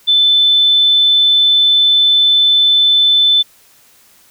sine tone, 3520 Hz, A7, in tune, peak -7 dBFS, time 0.07-3.43 s, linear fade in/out 20 ms, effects white hiss -48 dBFS RMS until 4.3 s

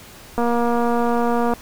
click train, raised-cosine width 1 ms, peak -8 dBFS, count 275, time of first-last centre 0.38-1.536 s, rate 237 Hz, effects pink hiss -42 dBFS RMS until 1.61 s

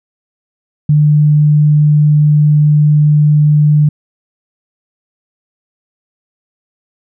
sine tone, 149.6 Hz, D3, 32 cents sharp, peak -5 dBFS, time 0.89-3.89 s, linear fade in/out 5 ms, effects none

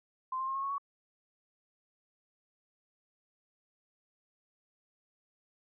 sine tone with pitch steps, 1039 / 1054.7 / 1070.7 / 1086.9 / 1103.3 / 1120 Hz, C6 / C6 / C6 / C#6 / C#6 / C#6, -12 / +14 / +40 / -34 / -9 / +18 cents, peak -32 dBFS, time 0.32-0.782 s, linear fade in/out 5 ms, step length 77 ms, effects none

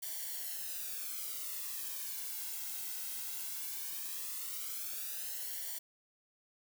blue noise with flanger, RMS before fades -41 dBFS, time 0.02-5.79 s, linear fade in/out 10 ms, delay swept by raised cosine 0.77 to 1.71 ms, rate 0.17 Hz, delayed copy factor -0.75, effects none

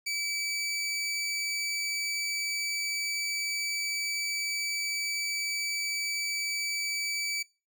20% pulse tone, 2301 Hz, D7, 36 cents flat, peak -25 dBFS, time 0.06-7.43 s, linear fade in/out 10 ms, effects noise-tail reverb RT60 0.3 s tail -22 dB re dry

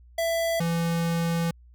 square tone pair in turn, 665 / 167.79 Hz, E5 / E3, +15 / +31 cents, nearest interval 2 octaves, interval 2384 cents, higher first, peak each -24 dBFS, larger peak neither, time 0.18-0.6 / 0.6-1.51 s, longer second, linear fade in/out 5 ms, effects added 60 Hz sine -49 dBFS peak until 1.74 s

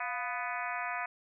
harmonic tone with a mistuned harmonic, 248.3 Hz, B3, 9 cents sharp, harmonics 3 / 4 / 5 / 6 / 7 / 8 / 9 / 10, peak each -39 / -40 / -41 / -42 / -42 / -43 / -44 / -44 dBFS, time 0-1.06 s, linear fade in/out 5 ms, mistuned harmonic 3, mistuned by -87 cents, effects none

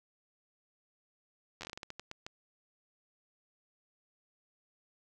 slowing click train, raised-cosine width 0.2 ms, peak -25 dBFS, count 13, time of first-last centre 1.61-2.265 s, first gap 10 ms, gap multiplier 1.28, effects none

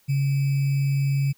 sine tone with sample-and-hold, 138.4 Hz, C#3, 2 cents flat, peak -19 dBFS, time 0.08-1.33 s, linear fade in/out 20 ms, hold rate 2450 Hz, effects white hiss -61 dBFS RMS until 1.37 s

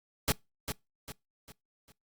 pink noise with echo, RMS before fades -27 dBFS, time 0.28-0.32 s, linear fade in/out 0 ms, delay 400 ms, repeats 4, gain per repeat -8 dB, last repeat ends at 1.92 s, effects noise-tail reverb RT60 0.2 s tail -24 dB re dry + Opus 48 kbps

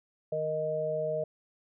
harmonic tone, 155.56 Hz, D#3, in tune, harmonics 1 / 3 / 4, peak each -40 / -34 / -30 dBFS, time 0.32-1.24 s, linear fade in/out 5 ms, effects none

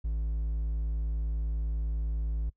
triangle tone with hard clipping, 55 Hz, A1, in tune, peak -29 dBFS, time 0.04-2.5 s, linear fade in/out 10 ms, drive 6 dB, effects noise-tail reverb RT60 0.1 s tail -23 dB re dry

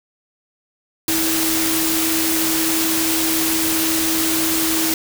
sine tone in noise, 323.2 Hz, E4, 34 cents flat, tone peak -21 dBFS, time 1.08-4.94 s, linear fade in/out 2 ms, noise white, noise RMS -20 dBFS, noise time 1.08-4.94 s, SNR -4 dB, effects none

